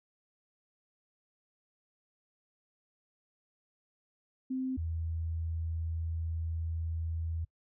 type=tone pair in turn; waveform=sine; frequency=260 / 81.89 Hz; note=C4 / E2; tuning=-11 / -11 cents; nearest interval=octave + minor sixth; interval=2000 cents; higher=first; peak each=-31 / -32 dBFS; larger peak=first; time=4.5-4.77 / 4.77-7.45 s; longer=second; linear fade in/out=10 ms; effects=noise-tail reverb RT60 0.1 s tail -25 dB re dry